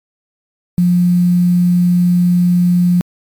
sine tone with quantisation, 177 Hz, F3, 23 cents sharp, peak -8 dBFS, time 0.78-3.01 s, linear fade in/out 0 ms, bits 6, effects MP3 96 kbps

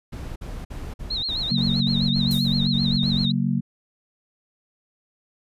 brown noise bursts, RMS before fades -33 dBFS, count 11, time 0.12-3.26 s, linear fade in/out 10 ms, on 240 ms, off 50 ms
sine tone with vibrato, 3951 Hz, B7, in tune, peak -24 dBFS, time 1.1-3.32 s, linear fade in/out 10 ms, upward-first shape sine, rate 7.7 Hz, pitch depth 140 cents each way
sine chord, F# major, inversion second, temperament just, 138.75 / 185 / 231.2 Hz, C#3 / F#3 / A#3, +2 / 0 / -14 cents, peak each -24 dBFS, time 1.5-3.61 s, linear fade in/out 20 ms
violet noise with exponential decay, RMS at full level -27 dBFS, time 2.31-2.64 s, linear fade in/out 0 ms, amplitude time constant 71 ms
effects resampled to 32000 Hz

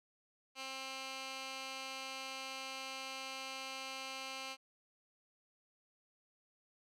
15% pulse tone with band-pass filter, 265.3 Hz, C4, 24 cents sharp, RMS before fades -45 dBFS, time 0.55-4.57 s, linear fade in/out 50 ms, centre 3400 Hz, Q 0.96, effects none

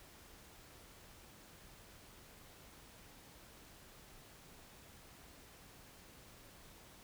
silence, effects pink hiss -59 dBFS RMS until 7.03 s

